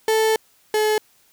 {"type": "tone pair in turn", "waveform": "35% pulse", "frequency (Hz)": [440, 428.5], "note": ["A4", "A4"], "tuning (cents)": [0, -46], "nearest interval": "unison", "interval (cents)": 46, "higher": "first", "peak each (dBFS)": [-14, -15], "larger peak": "first", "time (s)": [[0.08, 0.36], [0.74, 0.98]], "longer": "first", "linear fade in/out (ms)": 2, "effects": ["white hiss -58 dBFS RMS until 1.32 s"]}